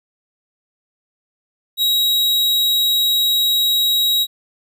45% pulse tone, 3830 Hz, A#7, 46 cents sharp, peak -14 dBFS, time 1.77-4.27 s, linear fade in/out 50 ms, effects none

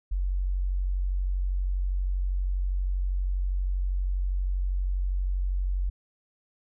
sine tone, 46.25 Hz, F#1, in tune, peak -24 dBFS, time 0.11-5.9 s, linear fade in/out 10 ms, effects none

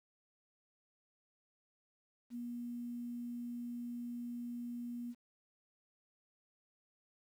sine tone with quantisation, 240 Hz, B3, 49 cents flat, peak -40 dBFS, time 2.3-5.15 s, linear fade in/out 50 ms, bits 11, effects none

